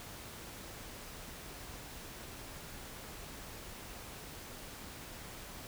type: silence
effects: pink hiss -48 dBFS RMS until 5.67 s